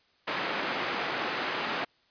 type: band-pass noise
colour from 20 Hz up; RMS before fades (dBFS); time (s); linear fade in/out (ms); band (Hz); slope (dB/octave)
white; -32; 0.27-1.85; 10; 230 to 2100; 12
effects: white hiss -66 dBFS RMS until 2.1 s + resampled to 11025 Hz